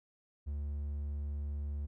triangle tone, 72.5 Hz, D2, 22 cents flat, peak -33 dBFS, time 0.46-1.87 s, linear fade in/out 20 ms, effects none

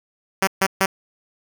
5% pulse tone bursts, 192.5 Hz, G3, 31 cents flat, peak -4 dBFS, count 3, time 0.42-0.859 s, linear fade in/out 5 ms, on 53 ms, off 140 ms, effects none

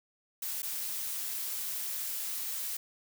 blue noise with dropouts, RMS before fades -36 dBFS, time 0.42-2.77 s, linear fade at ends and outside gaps 5 ms, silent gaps 0.621-0.629 s, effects none

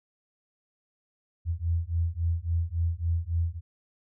sine beating tone pair, 82.41 / 86.01 Hz, E2 / F2, 0 / -26 cents, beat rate 3.6 Hz, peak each -28 / -28 dBFS, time 1.45-3.61 s, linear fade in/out 50 ms, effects none

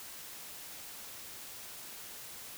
silence, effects white hiss -47 dBFS RMS until 2.57 s

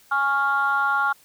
sine chord, Db major, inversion second, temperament equal, 830.6 / 1108.7 / 1396.9 Hz, Ab5 / Db6 / F6, 0 / 0 / 0 cents, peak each -24 / -24 / -20 dBFS, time 0.11-1.13 s, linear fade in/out 10 ms, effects tanh soft clip ceiling -12 dBFS + white hiss -55 dBFS RMS until 1.24 s

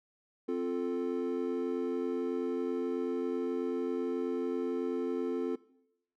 triangle chord, F major, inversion second, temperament equal, 261.6 / 349.2 / 440 Hz, C4 / F4 / A4, 0 / 0 / 0 cents, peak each -33 dBFS, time 0.48-5.56 s, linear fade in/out 10 ms, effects noise-tail reverb RT60 0.8 s tail -20 dB re dry

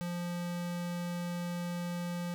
square tone, 174.61 Hz, F3, in tune, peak -35 dBFS, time 0.01-2.34 s, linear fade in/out 0 ms, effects none

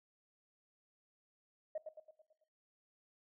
sine tone with echo, 622.3 Hz, D#5, in tune, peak -36 dBFS, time 1.75-1.78 s, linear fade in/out 5 ms, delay 110 ms, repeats 6, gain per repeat -6 dB, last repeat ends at 2.44 s, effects noise-tail reverb RT60 0.6 s tail -18 dB re dry + tanh soft clip ceiling -32 dBFS

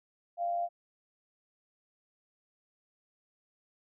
sine tone with amplitude modulation, 693 Hz, F5, 14 cents flat, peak -27 dBFS, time 0.37-0.69 s, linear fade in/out 50 ms, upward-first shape sine, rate 99.3 Hz, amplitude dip 45%, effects none

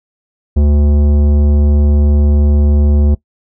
triangle tone with tanh clipping, 73.1 Hz, D2, 7 cents flat, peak -9 dBFS, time 0.56-3.15 s, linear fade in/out 10 ms, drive 18 dB, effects noise-tail reverb RT60 0.1 s tail -20 dB re dry

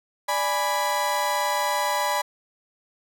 35% pulse chord, G# diminished, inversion second, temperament equal, 587.3 / 830.6 / 987.8 Hz, D5 / G#5 / B5, 0 / 0 / 0 cents, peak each -27 / -26 / -23 dBFS, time 0.28-2.22 s, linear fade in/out 10 ms, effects none

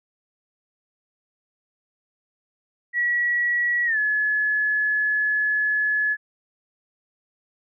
sine tone with pitch glide, 1927 to 1706.9 Hz, B6 to G#6, -43 to +47 cents, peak -19 dBFS, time 2.93-6.17 s, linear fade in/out 50 ms, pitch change -210 cents, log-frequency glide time 3.85-3.98 s, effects none

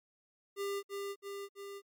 square tone with echo, 399.4 Hz, G4, 32 cents sharp, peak -35 dBFS, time 0.56-0.83 s, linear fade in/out 50 ms, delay 330 ms, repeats 3, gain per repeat -3 dB, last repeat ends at 1.82 s, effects MP3 96 kbps

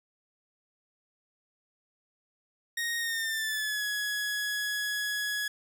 sawtooth tone with pitch glide, 1864.7 to 1680.6 Hz, A#6 to G#6, 0 to +20 cents, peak -26 dBFS, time 2.77-5.48 s, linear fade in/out 5 ms, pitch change -180 cents, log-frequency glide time 2.99-3.84 s, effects none

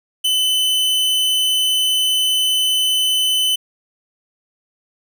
45% pulse tone, 3025 Hz, F#7, 38 cents sharp, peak -14 dBFS, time 0.24-3.56 s, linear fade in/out 10 ms, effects none

